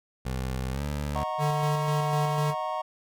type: tone with pitch glide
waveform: 20% pulse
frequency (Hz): 64.5 to 72.82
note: C2 to D2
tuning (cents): -24 to -14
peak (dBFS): -24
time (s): 0.25-1.24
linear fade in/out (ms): 10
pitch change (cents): +210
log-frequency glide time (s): 0.71-0.83
type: chord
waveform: triangle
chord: D# minor seventh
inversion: none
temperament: equal with one note detuned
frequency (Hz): 622.3 / 740 / 932.3 / 1094.7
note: D#5 / F#5 / A#5 / C#6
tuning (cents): 0 / 0 / 0 / -22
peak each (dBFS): -32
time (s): 1.15-2.82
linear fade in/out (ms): 10
type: tone with tremolo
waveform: square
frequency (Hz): 148.3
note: D3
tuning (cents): +17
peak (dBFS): -25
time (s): 1.38-2.55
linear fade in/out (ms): 50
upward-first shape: square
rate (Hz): 4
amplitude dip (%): 30
effects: none